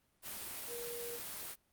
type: tone in noise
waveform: sine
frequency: 475.1 Hz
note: A#4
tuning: 33 cents sharp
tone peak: -43 dBFS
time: 0.67-1.2 s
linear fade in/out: 50 ms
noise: white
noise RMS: -44 dBFS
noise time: 0.22-1.56 s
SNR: -2 dB
effects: pink hiss -75 dBFS RMS until 1.72 s + Opus 32 kbps